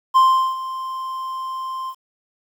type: tone with ADSR envelope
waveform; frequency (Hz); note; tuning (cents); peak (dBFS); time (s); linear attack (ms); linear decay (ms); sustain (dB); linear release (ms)
triangle; 1046.5; C6; 0; -7; 0.14-1.95; 25; 390; -16; 63
effects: 8-bit